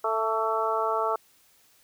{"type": "harmonic tone with a mistuned harmonic", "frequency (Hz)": 221.3, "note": "A3", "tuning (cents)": 10, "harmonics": [2, 3, 4, 5, 6], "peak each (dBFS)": [-30, -30, -30, -30, -30], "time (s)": [0.04, 1.16], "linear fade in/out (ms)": 5, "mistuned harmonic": 5, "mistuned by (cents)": 32, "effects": ["white hiss -61 dBFS RMS until 1.83 s"]}